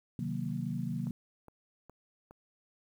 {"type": "chord", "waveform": "sine", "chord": "C half-diminished seventh", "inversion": "none", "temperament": "equal", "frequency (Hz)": [130.81, 155.56, 185, 233.1], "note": ["C3", "Eb3", "Gb3", "Bb3"], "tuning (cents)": [0, 0, 0, 0], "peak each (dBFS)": -38, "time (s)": [0.19, 1.11], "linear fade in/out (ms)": 2}
{"type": "click train", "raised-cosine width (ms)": 1, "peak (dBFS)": -37, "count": 4, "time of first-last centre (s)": [1.07, 2.31], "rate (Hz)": 2.42}
{"effects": ["10-bit"]}